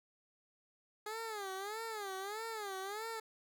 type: tone with vibrato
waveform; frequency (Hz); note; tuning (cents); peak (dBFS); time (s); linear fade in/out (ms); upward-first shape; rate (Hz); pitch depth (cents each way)
15% pulse; 415.3; G#4; 0; -34; 1.06-3.2; 5; sine; 1.6; 160
effects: none